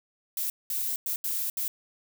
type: noise bursts at uneven times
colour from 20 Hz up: violet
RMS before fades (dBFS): -30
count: 5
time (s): 0.37-0.5 / 0.7-0.96 / 1.06-1.16 / 1.24-1.5 / 1.57-1.68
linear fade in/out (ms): 2
effects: none